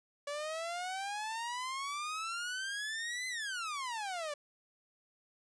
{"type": "exponential two-way sweep", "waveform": "sawtooth", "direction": "up then down", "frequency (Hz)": [570, 2051, 570], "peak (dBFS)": -33, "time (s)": [0.27, 4.34], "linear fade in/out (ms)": 5, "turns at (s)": 3.28, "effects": ["resampled to 22050 Hz"]}